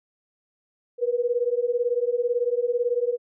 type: beating tone pair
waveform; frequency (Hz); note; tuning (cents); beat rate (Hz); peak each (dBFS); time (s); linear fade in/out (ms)
sine; 474.5 / 492.5; A#4 / B4; +31 / -5; 18; -24; 0.98-3.18; 50
effects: none